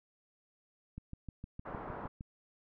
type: click train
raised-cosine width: 5 ms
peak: -31 dBFS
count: 9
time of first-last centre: 0.98-2.209 s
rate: 6.51 Hz
type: low-pass noise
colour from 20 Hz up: white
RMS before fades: -44 dBFS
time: 1.65-2.08 s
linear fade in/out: 10 ms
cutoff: 1200 Hz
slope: 24 dB/octave
effects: none